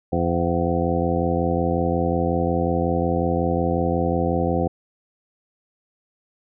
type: harmonic tone with a mistuned harmonic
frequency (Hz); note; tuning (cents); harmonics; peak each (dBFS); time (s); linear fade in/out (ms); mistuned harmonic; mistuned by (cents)
85.5; F2; -36; 1 / 2 / 3 / 4 / 5 / 6 / 8 / 9; -26 / -25 / -27 / -27 / -30 / -25 / -31 / -28; 0.12-4.68; 10; 9; -33
effects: none